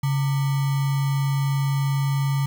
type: tone with sample-and-hold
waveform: sine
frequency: 138.59 Hz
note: C#3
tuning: in tune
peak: -19 dBFS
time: 0.03-2.46 s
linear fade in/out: 5 ms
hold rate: 1050 Hz
effects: none